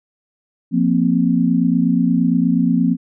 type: chord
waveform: sine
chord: F suspended fourth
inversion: none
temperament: equal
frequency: 174.61 / 233.1 / 261.6 Hz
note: F3 / Bb3 / C4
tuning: 0 / 0 / 0 cents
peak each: -17 dBFS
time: 0.71-2.97 s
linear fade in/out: 50 ms
effects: none